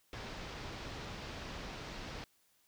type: low-pass noise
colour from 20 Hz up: pink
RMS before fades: -45 dBFS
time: 0.13-2.24 s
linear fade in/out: 0 ms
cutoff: 5400 Hz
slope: 24 dB/octave
effects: white hiss -72 dBFS RMS until 2.67 s